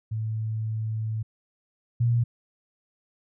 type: tone pair in turn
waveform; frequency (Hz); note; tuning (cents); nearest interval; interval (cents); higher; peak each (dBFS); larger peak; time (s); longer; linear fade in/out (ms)
sine; 110 / 118.39; A2 / A#2; 0 / +27; minor second; 127; second; -26 / -19; second; 0.11-1.23 / 2-2.24; first; 10
effects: none